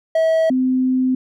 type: tone pair in turn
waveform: triangle / sine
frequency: 646 / 257.3 Hz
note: E5 / C4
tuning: -35 / -29 cents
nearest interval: octave + major third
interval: 1594 cents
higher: first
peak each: -11 / -14 dBFS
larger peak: first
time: 0.15-0.5 / 0.5-1.15 s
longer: second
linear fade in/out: 5 ms
effects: none